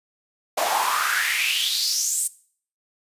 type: noise with high-pass filter sweep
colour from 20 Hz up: pink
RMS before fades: -23 dBFS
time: 0.57-2.28 s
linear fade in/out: 10 ms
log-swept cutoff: 630 to 9000 Hz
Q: 5.5
effects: noise-tail reverb RT60 0.5 s tail -19 dB re dry + resampled to 32000 Hz